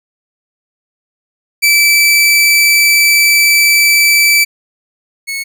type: tone pair in turn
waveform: sawtooth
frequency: 2318 / 2199 Hz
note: D7 / C#7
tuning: -23 / -14 cents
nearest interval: minor second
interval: 91 cents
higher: first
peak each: -3 / -14 dBFS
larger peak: first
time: 1.62-4.45 / 5.27-5.44 s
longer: first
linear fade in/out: 20 ms
effects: none